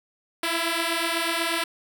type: beating tone pair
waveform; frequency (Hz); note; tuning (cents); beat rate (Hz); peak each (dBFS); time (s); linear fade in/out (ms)
5% pulse; 329.6 / 337.7; E4 / E4; 0 / +42; 8.1; -15; 0.43-1.64; 5
effects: none